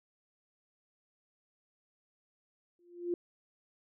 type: tone with exponential growth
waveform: sine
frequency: 349.2 Hz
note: F4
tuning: in tune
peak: -27 dBFS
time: 2.79-3.14 s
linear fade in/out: 2 ms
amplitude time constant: 74 ms
effects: none